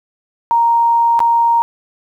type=tone with dropouts; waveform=sine; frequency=932.3 Hz; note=A#5; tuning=in tune; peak=-9 dBFS; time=0.51-1.62 s; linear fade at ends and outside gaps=0 ms; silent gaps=1.192-1.203 s; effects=8-bit